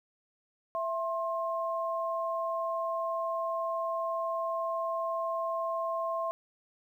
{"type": "tone pair together", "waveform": "sine", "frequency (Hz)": [663, 1063], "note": ["E5", "C6"], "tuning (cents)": [10, 27], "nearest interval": "minor sixth", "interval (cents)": 817, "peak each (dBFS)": [-32, -33], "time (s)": [0.75, 6.31], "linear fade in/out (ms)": 0, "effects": ["11-bit"]}